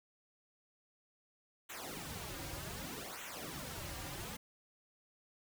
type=noise with flanger; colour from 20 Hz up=pink; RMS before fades=-45 dBFS; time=1.69-4.37 s; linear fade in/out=10 ms; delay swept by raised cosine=0.2 to 4.7 ms; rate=0.65 Hz; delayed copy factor=-0.9; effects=none